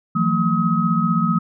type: tone cluster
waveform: sine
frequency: 164.8 / 180.4 / 225.1 / 1270 Hz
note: E3 / F#3 / A3 / D#6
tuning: 0 / -44 / +40 / +35 cents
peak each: -21 dBFS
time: 0.15-1.39 s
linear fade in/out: 10 ms
effects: none